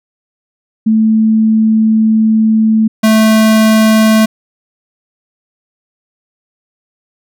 sine / square tone pair in turn, 219.8 / 219 Hz, A3 / A3, -2 / -8 cents, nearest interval unison, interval 6 cents, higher first, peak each -6 dBFS, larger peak neither, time 0.86-2.88 / 3.03-4.26 s, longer first, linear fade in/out 10 ms, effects none

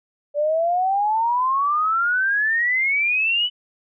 sine exponential sweep, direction up, 576 to 3002 Hz, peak -17 dBFS, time 0.34-3.5 s, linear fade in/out 50 ms, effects none

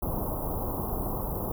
pink band-stop noise, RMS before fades -31 dBFS, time 0.02-1.52 s, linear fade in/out 5 ms, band 1100 to 12000 Hz, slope 48 dB/octave, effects none

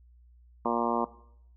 harmonic tone, 117.7 Hz, A#2, 17 cents sharp, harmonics 2 / 3 / 4 / 5 / 6 / 7 / 8 / 9 / 10, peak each -32 / -34 / -34 / -35 / -35 / -37 / -32 / -33 / -39 dBFS, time 0.65-1.05 s, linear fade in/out 5 ms, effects noise-tail reverb RT60 0.7 s tail -18 dB re dry + added 60 Hz sine -54 dBFS peak until 1.56 s

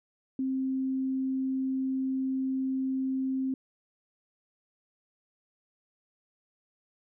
sine tone, 263.8 Hz, C4, 14 cents sharp, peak -27 dBFS, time 0.39-3.54 s, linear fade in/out 2 ms, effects none

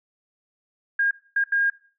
sine tone bursts at uneven times, 1621 Hz, G#6, 42 cents flat, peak -18 dBFS, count 3, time 0.99-1.11 / 1.36-1.44 / 1.52-1.7 s, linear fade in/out 5 ms, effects noise-tail reverb RT60 0.4 s tail -19 dB re dry

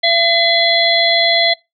harmonic tone with a mistuned harmonic, 677 Hz, E5, 46 cents sharp, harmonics 1 / 3 / 5 / 6, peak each -16 / -16 / -16 / -16 dBFS, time 0.03-1.54 s, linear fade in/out 10 ms, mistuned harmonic 6, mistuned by +19 cents, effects noise-tail reverb RT60 0.2 s tail -22 dB re dry

